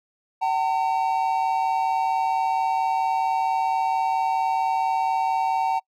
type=tone pair together; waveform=triangle; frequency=763 / 907.4 Hz; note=G5 / A#5; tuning=-47 / -47 cents; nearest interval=minor third; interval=300 cents; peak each=-21 dBFS; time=0.41-5.8 s; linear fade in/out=20 ms; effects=noise-tail reverb RT60 0.1 s tail -26 dB re dry